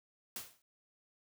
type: noise with exponential decay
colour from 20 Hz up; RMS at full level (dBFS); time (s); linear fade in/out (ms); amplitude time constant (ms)
white; -39; 0.36-0.62; 2; 55
effects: none